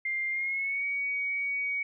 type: tone with pitch glide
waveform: sine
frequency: 2100 to 2251 Hz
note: C7 to C#7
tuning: +6 to +26 cents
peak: -28 dBFS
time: 0.05-1.83 s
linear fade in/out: 5 ms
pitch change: +120 cents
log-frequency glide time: 0.29-0.85 s
effects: none